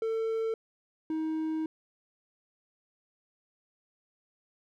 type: tone pair in turn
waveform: triangle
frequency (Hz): 447.9 / 316.1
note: A4 / D#4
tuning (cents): +31 / +27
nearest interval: tritone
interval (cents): 604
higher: first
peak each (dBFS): -26 / -27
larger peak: first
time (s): 0.02-0.54 / 1.1-1.66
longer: second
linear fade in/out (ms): 2
effects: none